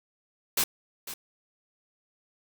white noise with echo, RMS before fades -25 dBFS, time 0.57-0.64 s, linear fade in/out 5 ms, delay 500 ms, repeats 1, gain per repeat -13 dB, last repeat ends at 1.14 s, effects none

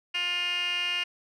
10% pulse tone with band-pass filter, 353.5 Hz, F4, 21 cents sharp, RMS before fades -29 dBFS, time 0.14-1.04 s, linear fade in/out 10 ms, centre 2800 Hz, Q 9.8, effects none

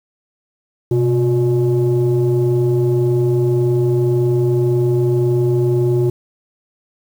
sine tone pair together, 127 / 359.2 Hz, B2 / F4, +49 / +49 cents, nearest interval octave + tritone, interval 1800 cents, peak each -13 dBFS, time 0.91-6.1 s, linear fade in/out 5 ms, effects tanh soft clip ceiling -9 dBFS + 7-bit

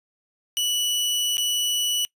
sawtooth tone with dropouts, 2953 Hz, F#7, 4 cents flat, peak -18 dBFS, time 0.57-2.05 s, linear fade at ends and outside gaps 0 ms, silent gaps 1.37-1.38 s, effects noise-tail reverb RT60 0.1 s tail -22 dB re dry + resampled to 32000 Hz

